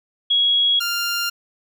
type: tone pair in turn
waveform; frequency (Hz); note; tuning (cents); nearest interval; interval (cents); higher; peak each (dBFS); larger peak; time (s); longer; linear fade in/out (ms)
sine / 15% pulse; 3322 / 1396.7; G#7 / F6; 0 / 0; octave + minor third; 1500; first; -14; neither; 0.3-0.8 / 0.8-1.3; neither; 10
effects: none